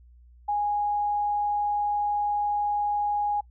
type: tone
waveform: sine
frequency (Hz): 826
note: G#5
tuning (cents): -10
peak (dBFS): -23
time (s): 0.48-3.41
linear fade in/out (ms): 10
effects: noise-tail reverb RT60 0.1 s tail -23 dB re dry + added 60 Hz sine -50 dBFS peak until 3.5 s